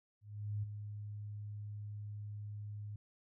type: tone with ADSR envelope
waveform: sine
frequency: 104.1 Hz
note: G#2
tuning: 5 cents sharp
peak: -34 dBFS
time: 0.21-2.96 s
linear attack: 420 ms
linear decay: 14 ms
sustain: -8 dB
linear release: 3 ms
effects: none